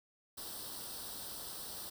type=noise with comb filter; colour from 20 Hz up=white; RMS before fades=-45 dBFS; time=0.37-1.9 s; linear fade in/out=10 ms; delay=0.22 ms; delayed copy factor=+0.75; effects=none